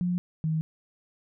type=tone pair in turn; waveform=sine; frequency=177.9 / 158.49 Hz; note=F3 / D#3; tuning=+32 / +32 cents; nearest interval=major second; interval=200 cents; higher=first; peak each=-24 / -24 dBFS; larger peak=neither; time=0.01-0.18 / 0.44-0.61 s; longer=neither; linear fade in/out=0 ms; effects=none